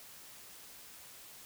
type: silence
effects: white hiss -53 dBFS RMS until 1.45 s

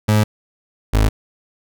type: tone pair in turn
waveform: 30% pulse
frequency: 106.6 / 53.15 Hz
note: G#2 / G#1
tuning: +46 / +41 cents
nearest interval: octave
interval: 1205 cents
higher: first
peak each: -9 dBFS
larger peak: neither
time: 0.08-0.24 / 0.93-1.09 s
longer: neither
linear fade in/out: 10 ms
effects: none

